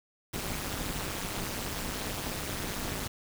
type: noise with amplitude modulation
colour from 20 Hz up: pink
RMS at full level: -31 dBFS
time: 0.33-3.08 s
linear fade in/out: 10 ms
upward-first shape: sine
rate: 207 Hz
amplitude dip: 100%
effects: none